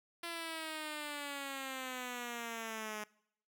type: exponential sweep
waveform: 5% pulse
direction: down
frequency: 341.6 to 210.4 Hz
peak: -29 dBFS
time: 0.23-3.04 s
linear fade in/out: 5 ms
effects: noise-tail reverb RT60 0.7 s tail -23 dB re dry